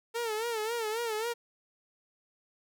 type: tone with vibrato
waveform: sawtooth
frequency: 450 Hz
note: A4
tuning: 39 cents sharp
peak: -27 dBFS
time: 0.14-1.34 s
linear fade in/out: 20 ms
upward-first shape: sine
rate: 3.7 Hz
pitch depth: 99 cents each way
effects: none